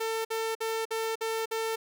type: tone bursts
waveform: sawtooth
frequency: 447.8 Hz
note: A4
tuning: 30 cents sharp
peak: -25 dBFS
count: 6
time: 0-1.76 s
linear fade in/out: 10 ms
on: 250 ms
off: 52 ms
effects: none